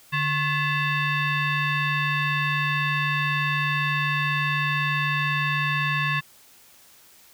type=tone with frequency modulation; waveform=sine; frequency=789 Hz; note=G5; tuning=11 cents sharp; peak=-21 dBFS; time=0.12-6.21 s; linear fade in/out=20 ms; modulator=936 Hz; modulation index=2.4; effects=white hiss -53 dBFS RMS until 7.33 s